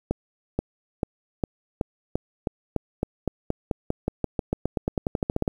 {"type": "accelerating click train", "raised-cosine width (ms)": 2, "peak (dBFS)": -10, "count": 28, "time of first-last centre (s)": [0.11, 5.478], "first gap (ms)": 480, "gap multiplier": 0.92, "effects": ["8-bit"]}